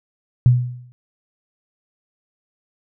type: tone with exponential decay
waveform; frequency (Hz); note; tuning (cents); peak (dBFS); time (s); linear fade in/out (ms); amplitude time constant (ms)
sine; 123.47; B2; 0; -6; 0.46-0.92; 0; 100
effects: none